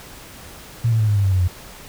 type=tone with pitch steps; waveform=sine; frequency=116.54 / 112.18 / 107.98 / 103.95 / 100.06 / 96.31 / 92.71 / 89.24 Hz; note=A#2 / A2 / A2 / G#2 / G2 / G2 / F#2 / F2; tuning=0 / +34 / -32 / +2 / +36 / -30 / +4 / +38 cents; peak=-14 dBFS; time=0.84-1.48 s; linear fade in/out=10 ms; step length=80 ms; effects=pink hiss -40 dBFS RMS until 1.88 s